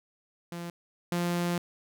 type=tone pair in turn; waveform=sawtooth; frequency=171.9 / 174.1 Hz; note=F3 / F3; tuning=-27 / -5 cents; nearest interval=unison; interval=22 cents; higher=second; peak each=-32 / -23 dBFS; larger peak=second; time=0.52-0.7 / 1.12-1.58 s; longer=second; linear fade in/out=2 ms; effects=none